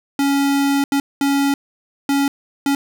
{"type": "tone bursts at uneven times", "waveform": "square", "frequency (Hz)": 279.2, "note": "C#4", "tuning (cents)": 13, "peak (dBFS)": -15, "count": 5, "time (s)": [[0.19, 0.84], [0.92, 1], [1.21, 1.54], [2.09, 2.28], [2.66, 2.75]], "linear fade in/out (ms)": 2, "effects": []}